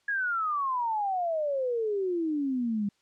sine exponential sweep, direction down, 1683 to 198.2 Hz, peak -26 dBFS, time 0.08-2.89 s, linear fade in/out 5 ms, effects white hiss -70 dBFS RMS until 3.01 s + low-pass 6000 Hz 12 dB/octave

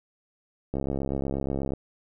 click train, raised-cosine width 2 ms, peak -16 dBFS, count 69, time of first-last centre 0.74-1.736 s, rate 68.3 Hz, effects none

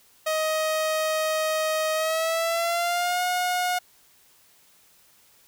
sawtooth tone with pitch glide, 628 to 721.4 Hz, D#5 to F#5, +16 to -44 cents, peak -19 dBFS, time 0.26-3.79 s, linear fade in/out 10 ms, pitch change +240 cents, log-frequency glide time 1.94-3.22 s, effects white hiss -58 dBFS RMS until 5.47 s

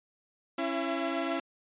sawtooth tone cluster, 274.2 / 333.8 / 675 Hz, C#4 / E4 / E5, -19 / +22 / +41 cents, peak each -30 dBFS, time 0.58-1.4 s, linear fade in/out 5 ms, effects resampled to 8000 Hz

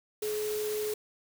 sine tone in noise, 424.8 Hz, G#4, 39 cents sharp, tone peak -30 dBFS, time 0.22-0.94 s, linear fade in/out 5 ms, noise white, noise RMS -40 dBFS, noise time 0.22-0.94 s, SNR +7 dB, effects none

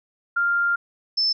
sine tone pair in turn, 1396.9 / 5274 Hz, F6 / E8, 0 / 0 cents, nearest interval octave + major seventh, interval 2300 cents, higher second, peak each -18 dBFS, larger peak neither, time 0.36-0.76 / 1.17-1.33 s, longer first, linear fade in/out 10 ms, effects none

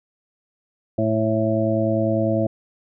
harmonic tone, 110 Hz, A2, in tune, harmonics 1 / 2 / 3 / 5 / 6, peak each -24 / -24 / -24 / -24 / -24 dBFS, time 0.98-2.47 s, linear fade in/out 5 ms, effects none

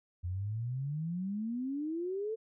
sine exponential sweep, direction up, 85.6 to 453.5 Hz, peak -33 dBFS, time 0.23-2.36 s, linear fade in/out 20 ms, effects none

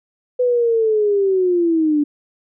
sine linear sweep, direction down, 502 to 289 Hz, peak -13 dBFS, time 0.39-2.04 s, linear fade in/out 10 ms, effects none

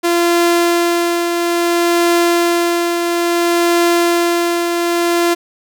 sawtooth tone with tremolo, 343.6 Hz, F4, 28 cents flat, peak -6 dBFS, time 0.03-5.35 s, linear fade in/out 20 ms, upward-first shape triangle, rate 0.59 Hz, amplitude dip 45%, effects none

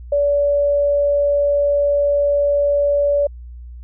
sine tone, 574 Hz, D5, 40 cents flat, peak -13 dBFS, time 0.12-3.27 s, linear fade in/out 5 ms, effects added 60 Hz sine -32 dBFS peak until 3.83 s

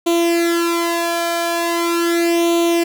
sawtooth tone with flanger, 339.5 Hz, F4, 49 cents flat, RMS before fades -17 dBFS, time 0.06-2.84 s, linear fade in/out 10 ms, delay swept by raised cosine 0.29 to 1.29 ms, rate 0.4 Hz, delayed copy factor +0.8, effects none

